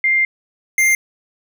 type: tone pair in turn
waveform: sine / square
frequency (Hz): 2103 / 2103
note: C7 / C7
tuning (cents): +8 / +8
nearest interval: unison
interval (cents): 0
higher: neither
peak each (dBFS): -12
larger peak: neither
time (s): 0.04-0.25 / 0.78-0.95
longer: first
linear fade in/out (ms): 2
effects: none